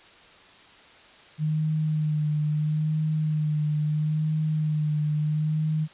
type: tone with vibrato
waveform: sine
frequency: 153.1 Hz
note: D#3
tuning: 28 cents flat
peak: -22 dBFS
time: 1.38-5.88 s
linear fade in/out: 50 ms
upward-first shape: sine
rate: 0.75 Hz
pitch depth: 28 cents each way
effects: white hiss -51 dBFS RMS until 5.93 s + resampled to 8000 Hz